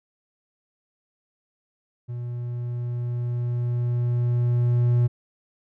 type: tone with level ramp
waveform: triangle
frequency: 120.9 Hz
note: B2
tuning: 36 cents flat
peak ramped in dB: -27 to -14 dBFS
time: 2.08-5.08 s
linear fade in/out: 20 ms
effects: none